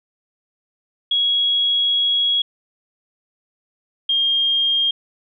sine tone pair in turn, 3322 / 3220 Hz, G#7 / G7, 0 / +46 cents, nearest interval minor second, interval 54 cents, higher first, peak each -15 dBFS, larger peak neither, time 1.11-2.42 / 4.09-4.91 s, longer first, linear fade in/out 5 ms, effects none

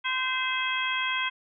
harmonic tone with a mistuned harmonic, 516 Hz, C5, 24 cents flat, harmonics 2 / 3 / 4 / 5 / 6, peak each -32 / -32 / -32 / -32 / -32 dBFS, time 0.04-1.3 s, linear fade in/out 20 ms, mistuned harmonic 6, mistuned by +87 cents, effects none

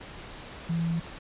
sine tone in noise, 166.7 Hz, E3, 20 cents sharp, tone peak -25 dBFS, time 0.69-1 s, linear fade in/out 10 ms, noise pink, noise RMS -43 dBFS, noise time 0-1.19 s, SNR +15 dB, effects resampled to 8000 Hz

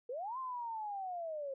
sine linear two-way sweep, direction up then down, 456.3 to 1060 to 529 Hz, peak -38 dBFS, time 0.09-1.54 s, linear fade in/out 5 ms, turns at 0.38 s, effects none

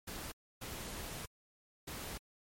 pink noise bursts at uneven times, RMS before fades -44 dBFS, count 3, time 0.07-0.32 / 0.61-1.26 / 1.87-2.18 s, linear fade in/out 10 ms, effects MP3 64 kbps

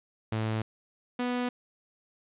sawtooth tone pair in turn, 110 / 246.5 Hz, A2 / B3, 0 / -3 cents, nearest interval octave + major second, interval 1397 cents, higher second, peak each -24 dBFS, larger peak neither, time 0.32-0.62 / 1.19-1.49 s, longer neither, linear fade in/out 5 ms, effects resampled to 8000 Hz + 10-bit

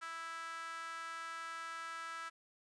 sawtooth tone with high-pass filter, 329.6 Hz, E4, in tune, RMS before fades -45 dBFS, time 0.01-2.3 s, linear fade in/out 20 ms, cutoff 1400 Hz, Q 5.3, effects resampled to 22050 Hz + 12-bit

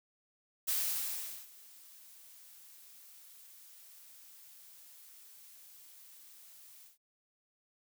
blue noise with ADSR envelope, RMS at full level -32 dBFS, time 0.67-6.98 s, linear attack 18 ms, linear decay 780 ms, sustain -24 dB, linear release 140 ms, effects none

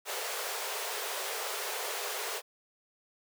pink high-pass noise, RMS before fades -36 dBFS, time 0.05-2.42 s, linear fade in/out 50 ms, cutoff 390 Hz, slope 96 dB/octave, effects none

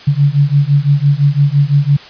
sine beating tone pair, 140 / 145.9 Hz, C#3 / D3, +18 / -11 cents, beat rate 5.9 Hz, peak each -11 dBFS, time 0.07-1.97 s, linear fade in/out 10 ms, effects white hiss -35 dBFS RMS until 2.09 s + resampled to 11025 Hz

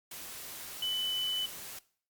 sine tone in noise, 3000 Hz, F#7, 23 cents sharp, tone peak -30 dBFS, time 0.82-1.46 s, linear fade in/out 5 ms, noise white, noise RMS -44 dBFS, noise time 0.11-1.79 s, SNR +11 dB, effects noise-tail reverb RT60 0.5 s tail -20 dB re dry + Opus 48 kbps

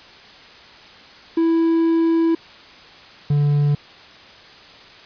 triangle tone pair in turn, 329.6 / 145.43 Hz, E4 / D3, 0 / -17 cents, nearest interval octave + major second, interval 1417 cents, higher first, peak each -12 dBFS, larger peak neither, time 1.37-2.35 / 3.3-3.75 s, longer first, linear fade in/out 5 ms, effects white hiss -43 dBFS RMS until 5.05 s + resampled to 11025 Hz

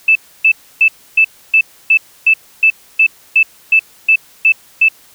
sine tone bursts, 2633 Hz, E7, 3 cents flat, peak -5 dBFS, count 14, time 0.08-4.886 s, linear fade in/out 5 ms, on 74 ms, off 290 ms, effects white hiss -45 dBFS RMS until 5.14 s

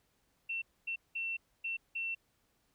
sine tone bursts at uneven times, 2701 Hz, E7, 42 cents sharp, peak -34 dBFS, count 5, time 0.49-0.62 / 0.87-0.96 / 1.15-1.37 / 1.64-1.77 / 1.95-2.15 s, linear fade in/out 10 ms, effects pink hiss -75 dBFS RMS until 2.74 s

